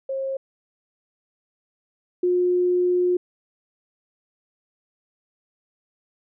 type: tone pair in turn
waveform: sine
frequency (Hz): 537 / 358.4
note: C5 / F4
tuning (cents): +45 / +45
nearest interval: perfect fifth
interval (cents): 700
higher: first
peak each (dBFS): -24 / -17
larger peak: second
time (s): 0.09-0.37 / 2.23-3.17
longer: second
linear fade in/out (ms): 5
effects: none